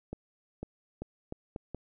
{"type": "accelerating click train", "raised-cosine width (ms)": 2, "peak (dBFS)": -24, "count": 6, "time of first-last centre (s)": [0.13, 1.747], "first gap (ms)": 500, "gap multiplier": 0.78, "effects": []}